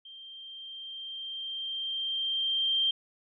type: tone with level ramp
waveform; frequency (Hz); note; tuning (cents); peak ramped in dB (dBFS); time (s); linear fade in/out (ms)
sine; 3164; G7; +15; -45 to -23; 0.05-2.91; 5
effects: none